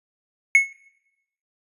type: tone with exponential decay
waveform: triangle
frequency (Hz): 2191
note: C#7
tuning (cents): -21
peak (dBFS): -6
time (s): 0.55-0.73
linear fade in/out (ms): 1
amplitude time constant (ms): 39
effects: noise-tail reverb RT60 0.9 s tail -22 dB re dry + resampled to 32000 Hz